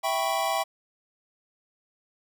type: chord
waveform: square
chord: C# half-diminished seventh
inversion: first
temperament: equal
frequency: 659.3 / 784 / 987.8 / 1108.7 Hz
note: E5 / G5 / B5 / C#6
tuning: 0 / 0 / 0 / 0 cents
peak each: -30 / -29 / -33 / -33 dBFS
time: 0.03-0.64 s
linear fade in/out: 20 ms
effects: none